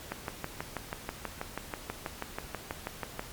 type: click train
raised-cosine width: 0.5 ms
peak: -18 dBFS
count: 20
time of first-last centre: 0.12-3.194 s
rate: 6.18 Hz
effects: pink hiss -46 dBFS RMS until 3.32 s + MP3 96 kbps